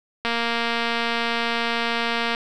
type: click train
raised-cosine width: 0.3 ms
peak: -8 dBFS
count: 490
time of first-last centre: 0.25-2.349 s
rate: 233 Hz
effects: none